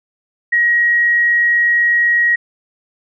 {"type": "tone", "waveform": "sine", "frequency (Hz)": 1896, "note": "A#6", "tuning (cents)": 29, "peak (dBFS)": -10, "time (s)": [0.52, 2.36], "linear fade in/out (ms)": 10, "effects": []}